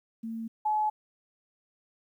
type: tone pair in turn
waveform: sine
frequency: 226.1 / 853.6 Hz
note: A3 / G#5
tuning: +47 / +47 cents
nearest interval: octave + major seventh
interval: 2300 cents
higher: second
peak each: -33 / -24 dBFS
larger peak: second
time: 0.23-0.48 / 0.65-0.9 s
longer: neither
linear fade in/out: 10 ms
effects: 11-bit